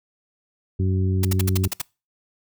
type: harmonic tone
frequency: 94 Hz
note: F#2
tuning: 28 cents sharp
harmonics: 1 / 2 / 3 / 4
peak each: -19 / -27 / -32 / -31 dBFS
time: 0.79-1.68 s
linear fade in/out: 10 ms
type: noise bursts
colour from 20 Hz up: white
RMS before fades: -25 dBFS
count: 8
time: 1.23-1.817 s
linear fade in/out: 5 ms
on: 20 ms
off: 61 ms
effects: noise-tail reverb RT60 0.3 s tail -25 dB re dry